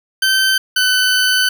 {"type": "tone pair in turn", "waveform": "20% pulse", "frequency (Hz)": [1544, 1507.9], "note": ["G6", "F#6"], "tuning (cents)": [-27, 32], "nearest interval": "unison", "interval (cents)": 41, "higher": "first", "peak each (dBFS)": -7, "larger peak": "neither", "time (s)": [[0.22, 0.58], [0.76, 1.49]], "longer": "second", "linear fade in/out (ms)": 5, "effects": []}